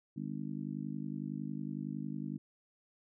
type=harmonic tone; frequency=50.9 Hz; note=G#1; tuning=34 cents flat; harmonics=3 / 4 / 5 / 6; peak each=-42 / -41 / -42 / -46 dBFS; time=0.16-2.38 s; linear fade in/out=10 ms; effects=none